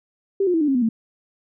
sine tone with pitch steps, 392 / 357.4 / 325.8 / 297.1 / 270.9 / 246.9 / 225.1 Hz, G4 / F4 / E4 / D4 / C#4 / B3 / A3, 0 / +40 / -20 / +20 / -40 / 0 / +40 cents, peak -16 dBFS, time 0.4-0.89 s, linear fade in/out 5 ms, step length 70 ms, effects none

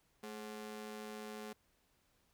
sawtooth ring-modulated tone, 320 Hz, D#4, 49 cents sharp, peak -38 dBFS, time 0.23-1.53 s, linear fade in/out 5 ms, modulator 103 Hz, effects pink hiss -75 dBFS RMS until 2.33 s

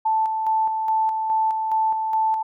sine tone with tremolo, 880 Hz, A5, in tune, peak -17 dBFS, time 0.05-2.43 s, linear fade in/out 10 ms, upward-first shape square, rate 2.4 Hz, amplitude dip 40%, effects none

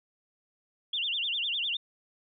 sine tone with vibrato, 3155 Hz, G7, 10 cents sharp, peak -28 dBFS, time 0.93-1.77 s, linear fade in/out 5 ms, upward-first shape sine, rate 9.9 Hz, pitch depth 250 cents each way, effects none

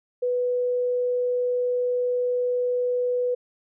sine tone, 493.9 Hz, B4, in tune, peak -21 dBFS, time 0.22-3.35 s, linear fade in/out 10 ms, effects none

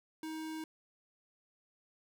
square tone, 316.1 Hz, D#4, 27 cents sharp, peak -40 dBFS, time 0.23-0.64 s, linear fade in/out 2 ms, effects none

